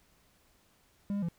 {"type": "tone with pitch steps", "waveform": "triangle", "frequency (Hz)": [201.2, 202.4, 169.8], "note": ["G3", "G#3", "F3"], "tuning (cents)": [45, -44, -48], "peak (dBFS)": -28, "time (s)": [1.1, 1.286], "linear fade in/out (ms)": 0, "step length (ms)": 62, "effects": ["pink hiss -67 dBFS RMS until 1.38 s"]}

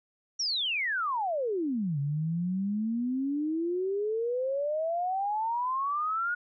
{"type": "exponential two-way sweep", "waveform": "sine", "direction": "down then up", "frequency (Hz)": [5830, 138.59, 1458], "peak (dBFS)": -27, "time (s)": [0.39, 6.35], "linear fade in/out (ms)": 10, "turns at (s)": 1.99, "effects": []}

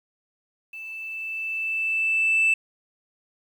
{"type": "tone with level ramp", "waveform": "sine", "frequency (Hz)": 2643, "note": "E7", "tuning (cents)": 4, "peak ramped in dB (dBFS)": [-35, -14], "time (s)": [0.73, 2.54], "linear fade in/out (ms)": 5, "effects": ["tanh soft clip ceiling -15 dBFS", "9-bit"]}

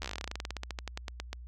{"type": "slowing click train", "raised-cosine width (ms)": 0.2, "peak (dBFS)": -19, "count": 27, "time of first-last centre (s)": [0.02, 1.33], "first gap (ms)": 12, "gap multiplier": 1.1, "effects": ["added 60 Hz sine -43 dBFS peak until 1.47 s"]}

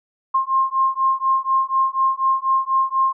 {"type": "beating tone pair", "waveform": "sine", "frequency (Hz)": [1061, 1065.1], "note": ["C6", "C6"], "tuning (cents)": [24, 30], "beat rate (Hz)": 4.1, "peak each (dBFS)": -19, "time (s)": [0.34, 3.13], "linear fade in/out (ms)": 10, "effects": []}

